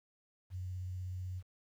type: tone with vibrato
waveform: sine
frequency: 91.7 Hz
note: F#2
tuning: 15 cents flat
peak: -38 dBFS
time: 0.5-1.43 s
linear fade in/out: 50 ms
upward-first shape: sine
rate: 16 Hz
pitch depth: 17 cents each way
effects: 11-bit